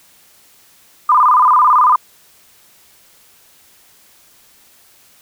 sine tone with vibrato, 1103 Hz, C#6, 9 cents flat, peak -7 dBFS, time 1.09-1.96 s, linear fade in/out 5 ms, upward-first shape square, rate 18 Hz, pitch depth 160 cents each way, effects white hiss -49 dBFS RMS until 5.21 s

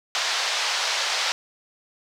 white band-pass noise, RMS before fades -25 dBFS, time 0.15-1.32 s, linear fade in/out 0 ms, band 600 to 5500 Hz, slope 24 dB/octave, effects none

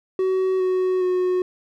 triangle tone with pitch steps, 376.2 / 370.6 / 365.1 Hz, F#4 / F#4 / F#4, +29 / +3 / -23 cents, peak -16 dBFS, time 0.19-1.42 s, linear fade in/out 2 ms, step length 410 ms, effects none

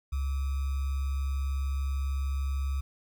sine tone with sample-and-hold, 68.3 Hz, C#2, 25 cents flat, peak -27 dBFS, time 0.12-2.81 s, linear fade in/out 10 ms, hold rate 1225 Hz, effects none

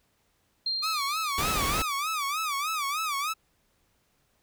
sine tone with exponential decay, 4188 Hz, C8, 1 cent sharp, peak -25 dBFS, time 0.66-2.27 s, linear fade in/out 5 ms, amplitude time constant 350 ms
sawtooth tone with vibrato, 1200 Hz, D6, 37 cents sharp, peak -24 dBFS, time 0.82-3.34 s, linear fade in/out 20 ms, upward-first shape sine, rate 3.3 Hz, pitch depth 150 cents each way
pink noise, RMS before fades -30 dBFS, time 1.38-1.82 s, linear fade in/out 0 ms
effects pink hiss -70 dBFS RMS until 4.42 s

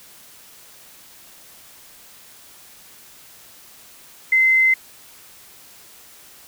sine tone, 2064 Hz, C7, 24 cents flat, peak -12 dBFS, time 4.32-4.74 s, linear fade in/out 5 ms, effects white hiss -46 dBFS RMS until 6.47 s

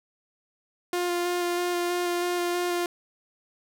sawtooth tone with vibrato, 351.9 Hz, F4, 13 cents sharp, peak -21 dBFS, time 0.93-2.86 s, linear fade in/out 2 ms, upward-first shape square, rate 3.1 Hz, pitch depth 10 cents each way, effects none

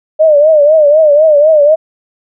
sine tone with vibrato, 606 Hz, D#5, 46 cents flat, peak -3 dBFS, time 0.19-1.76 s, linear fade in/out 20 ms, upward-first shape triangle, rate 4 Hz, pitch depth 120 cents each way, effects none

